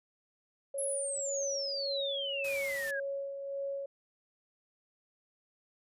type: tone with tremolo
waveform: sine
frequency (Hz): 554.4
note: C#5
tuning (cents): 0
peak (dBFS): -33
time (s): 0.74-3.86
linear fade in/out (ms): 5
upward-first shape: sine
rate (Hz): 1.8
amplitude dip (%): 45
type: exponential sweep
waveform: sine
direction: down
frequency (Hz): 11175 to 1589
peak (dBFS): -34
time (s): 0.78-3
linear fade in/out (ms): 5
type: noise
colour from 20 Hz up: white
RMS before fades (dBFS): -45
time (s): 2.44-2.91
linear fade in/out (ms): 5
effects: resampled to 32000 Hz